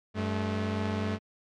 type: tone pair together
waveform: sawtooth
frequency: 95.68 / 215.8 Hz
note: G2 / A3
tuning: -41 / -33 cents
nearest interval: octave + major second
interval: 1408 cents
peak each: -27 dBFS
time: 0.14-1.19 s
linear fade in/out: 50 ms
effects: low-pass 4000 Hz 12 dB/octave + MP3 96 kbps